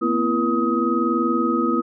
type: tone cluster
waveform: sine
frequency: 233.2 / 254 / 335.8 / 480.2 / 1261 Hz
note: A#3 / B3 / E4 / B4 / D#6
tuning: +1 / +49 / +32 / -49 / +23 cents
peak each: -24 / -24 / -22 / -29 / -23 dBFS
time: 0.01-1.82 s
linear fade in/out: 20 ms
effects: none